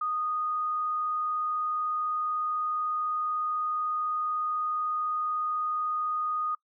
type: tone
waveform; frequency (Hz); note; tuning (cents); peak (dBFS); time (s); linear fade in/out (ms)
sine; 1237; D#6; -10; -27; 0.01-6.55; 5
effects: noise-tail reverb RT60 0.1 s tail -22 dB re dry